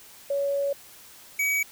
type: tone pair in turn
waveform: sine / square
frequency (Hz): 561 / 2269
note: C#5 / C#7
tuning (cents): +21 / +40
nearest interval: 2 octaves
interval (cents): 2419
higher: second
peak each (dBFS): -23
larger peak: neither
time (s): 0.3-0.73 / 1.39-1.63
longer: first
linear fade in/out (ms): 5
effects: white hiss -49 dBFS RMS until 1.71 s